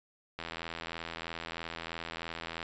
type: click train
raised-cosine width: 0.3 ms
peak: -22 dBFS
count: 187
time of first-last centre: 0.39-2.628 s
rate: 83.1 Hz
effects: resampled to 16000 Hz